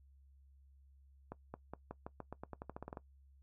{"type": "accelerating click train", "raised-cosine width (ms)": 1, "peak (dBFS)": -30, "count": 16, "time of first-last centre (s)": [1.32, 2.972], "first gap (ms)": 220, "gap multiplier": 0.89, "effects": ["noise-tail reverb RT60 0.1 s tail -19 dB re dry", "added 68 Hz sine -61 dBFS peak until 3.42 s"]}